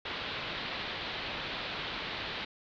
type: low-pass noise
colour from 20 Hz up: white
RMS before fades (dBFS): -38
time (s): 0.05-2.45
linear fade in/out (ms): 5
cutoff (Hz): 4100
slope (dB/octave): 48
effects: none